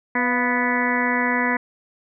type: harmonic tone with a mistuned harmonic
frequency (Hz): 246.9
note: B3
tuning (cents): 0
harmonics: 1 / 2 / 3 / 4 / 5 / 6 / 7 / 8 / 9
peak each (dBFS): -24 / -29 / -31 / -25 / -35 / -31 / -26 / -24 / -33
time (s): 0.15-1.57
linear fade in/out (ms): 5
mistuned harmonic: 3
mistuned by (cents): -78
effects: none